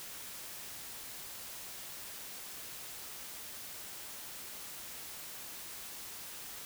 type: silence
effects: white hiss -46 dBFS RMS until 6.65 s